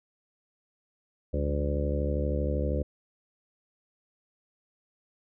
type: harmonic tone with a mistuned harmonic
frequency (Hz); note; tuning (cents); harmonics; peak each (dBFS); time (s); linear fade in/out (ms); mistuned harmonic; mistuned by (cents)
72.7; D2; -17; 1 / 2 / 3 / 4 / 5 / 6 / 7 / 8; -28 / -35 / -37 / -37 / -38 / -40 / -34 / -38; 1.33-2.83; 10; 3; -70
effects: none